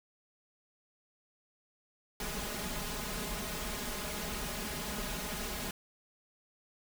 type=noise with comb filter; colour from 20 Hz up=pink; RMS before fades=-38 dBFS; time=2.2-5.71 s; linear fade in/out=2 ms; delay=4.8 ms; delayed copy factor=+0.95; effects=none